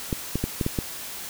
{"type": "clicks", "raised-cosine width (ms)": 3, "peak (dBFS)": -11, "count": 6, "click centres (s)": [0.128, 0.356, 0.44, 0.612, 0.664, 0.788], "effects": ["white hiss -36 dBFS RMS until 1.29 s"]}